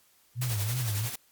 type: tone with vibrato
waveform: sine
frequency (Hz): 113.7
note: A#2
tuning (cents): -43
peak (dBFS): -28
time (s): 0.35-1.1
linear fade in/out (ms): 50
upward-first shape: sine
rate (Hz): 2.9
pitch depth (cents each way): 190
type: noise with tremolo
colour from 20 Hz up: white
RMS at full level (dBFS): -34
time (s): 0.41-1.16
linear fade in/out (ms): 10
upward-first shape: sine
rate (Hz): 11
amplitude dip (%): 50
effects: white hiss -64 dBFS RMS until 1.31 s + Opus 48 kbps